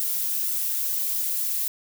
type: noise with flanger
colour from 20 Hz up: violet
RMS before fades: -26 dBFS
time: 0-1.68 s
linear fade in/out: 0 ms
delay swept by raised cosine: 1.2 to 6.6 ms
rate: 2.1 Hz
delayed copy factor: -0.65
effects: none